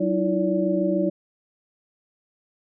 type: tone cluster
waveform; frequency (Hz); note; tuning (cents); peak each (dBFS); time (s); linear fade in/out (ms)
sine; 187.9 / 312.1 / 339 / 574; F#3 / D#4 / E4 / D5; +27 / +5 / +49 / -40; -25; 0-1.1; 10
effects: none